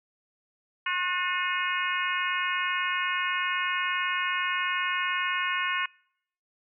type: harmonic tone with a mistuned harmonic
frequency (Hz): 359.2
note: F4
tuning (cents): +49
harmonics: 3 / 4 / 5 / 6 / 7 / 8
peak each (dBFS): -31 / -32 / -33 / -34 / -34 / -35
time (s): 0.86-5.86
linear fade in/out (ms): 5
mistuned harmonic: 4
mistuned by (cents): +37
effects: noise-tail reverb RT60 0.7 s tail -26 dB re dry